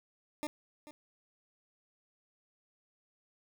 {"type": "tone with echo", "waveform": "20% pulse", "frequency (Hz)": 300, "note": "D4", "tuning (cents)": 37, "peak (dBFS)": -30, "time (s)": [0.43, 0.47], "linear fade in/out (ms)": 0, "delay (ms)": 440, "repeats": 1, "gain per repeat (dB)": -14, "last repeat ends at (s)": 0.91, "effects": []}